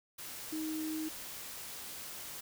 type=tone in noise; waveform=sine; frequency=313.3 Hz; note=D#4; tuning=12 cents sharp; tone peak=-35 dBFS; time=0.52-1.09 s; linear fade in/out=10 ms; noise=white; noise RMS=-45 dBFS; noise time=0.18-2.41 s; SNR=+7 dB; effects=none